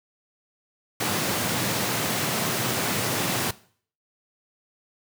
pink high-pass noise, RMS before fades -26 dBFS, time 1-3.51 s, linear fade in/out 5 ms, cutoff 100 Hz, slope 48 dB/octave, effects noise-tail reverb RT60 0.5 s tail -19 dB re dry

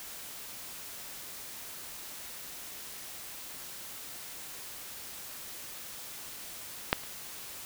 clicks, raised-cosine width 0.3 ms, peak -6 / -29 dBFS, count 2, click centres 6.929 / 7.036 s, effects white hiss -44 dBFS RMS until 7.65 s

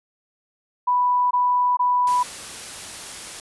sine tone bursts, 987.8 Hz, B5, in tune, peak -16 dBFS, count 3, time 0.87-2.232 s, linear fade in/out 10 ms, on 440 ms, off 21 ms
white noise, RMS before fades -35 dBFS, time 2.07-3.4 s, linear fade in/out 2 ms
effects resampled to 24000 Hz

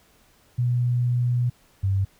sine tone pair in turn, 122.4 / 97.15 Hz, B2 / G2, -15 / -15 cents, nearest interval major third, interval 400 cents, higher first, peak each -19 dBFS, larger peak neither, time 0.58-1.5 / 1.83-2.05 s, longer first, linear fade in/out 10 ms, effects pink hiss -59 dBFS RMS until 2.19 s

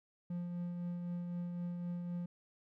triangle tone with tremolo, 175 Hz, F3, 4 cents sharp, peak -34 dBFS, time 0.3-2.26 s, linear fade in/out 5 ms, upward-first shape triangle, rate 3.9 Hz, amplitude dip 35%, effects none

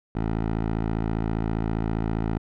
10% pulse tone with low-pass filter, 55 Hz, A1, in tune, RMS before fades -26 dBFS, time 0.15-2.38 s, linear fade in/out 5 ms, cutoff 1600 Hz, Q 0.5, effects none

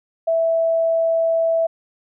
sine tone, 658 Hz, E5, 3 cents flat, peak -15 dBFS, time 0.27-1.67 s, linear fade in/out 10 ms, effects none

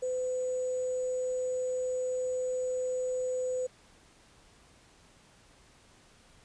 sine tone with sample-and-hold, 508 Hz, B4, 49 cents sharp, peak -29 dBFS, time 0.02-3.67 s, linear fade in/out 10 ms, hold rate 7350 Hz, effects pink hiss -60 dBFS RMS until 6.44 s + resampled to 22050 Hz

